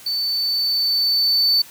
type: tone with level ramp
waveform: triangle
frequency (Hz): 4519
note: C#8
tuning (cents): +33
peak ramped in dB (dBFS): -19 to -12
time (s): 0.06-1.62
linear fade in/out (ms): 5
effects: white hiss -43 dBFS RMS until 1.7 s